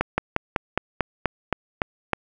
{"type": "slowing click train", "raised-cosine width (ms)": 0.5, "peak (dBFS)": -5, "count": 10, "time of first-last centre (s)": [0.01, 2.133], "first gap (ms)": 170, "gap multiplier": 1.08, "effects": []}